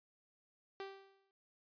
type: tone with exponential decay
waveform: sawtooth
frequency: 390 Hz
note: G4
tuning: 9 cents flat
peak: -38 dBFS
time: 0.8-1.31 s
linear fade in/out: 1 ms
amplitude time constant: 110 ms
effects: resampled to 11025 Hz